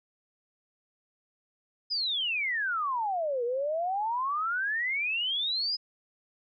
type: exponential two-way sweep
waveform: sine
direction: down then up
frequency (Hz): 5090 to 466.2 to 5090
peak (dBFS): -27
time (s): 1.9-5.77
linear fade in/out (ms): 20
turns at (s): 3.44
effects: none